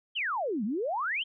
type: exponential two-way sweep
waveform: sine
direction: down then up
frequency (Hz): 3272 to 192.7 to 3272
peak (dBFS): -28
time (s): 0.15-1.24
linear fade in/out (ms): 20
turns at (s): 0.64
effects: none